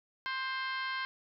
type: harmonic tone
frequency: 525 Hz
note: C5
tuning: 6 cents sharp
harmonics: 2 / 3 / 4 / 5 / 6 / 7 / 8 / 9 / 10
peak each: -38 / -37 / -41 / -49 / -45 / -55 / -46 / -55 / -57 dBFS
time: 0.26-1.05 s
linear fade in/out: 0 ms
effects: none